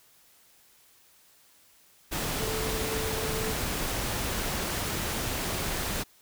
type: tone in noise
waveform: sine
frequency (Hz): 440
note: A4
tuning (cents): 0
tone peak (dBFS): -34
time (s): 2.39-3.54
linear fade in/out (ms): 20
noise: pink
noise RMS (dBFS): -31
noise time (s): 2.11-6.04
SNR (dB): -6
effects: white hiss -60 dBFS RMS until 6.21 s